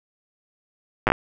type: slowing click train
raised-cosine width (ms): 0.5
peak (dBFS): -3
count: 5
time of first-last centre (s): 1.07-1.119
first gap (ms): 8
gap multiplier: 1.3
effects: none